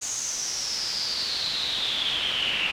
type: noise with band-pass filter sweep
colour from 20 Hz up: brown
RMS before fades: -28 dBFS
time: 0.01-2.72 s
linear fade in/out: 20 ms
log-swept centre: 6800 to 2700 Hz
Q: 8.5
effects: none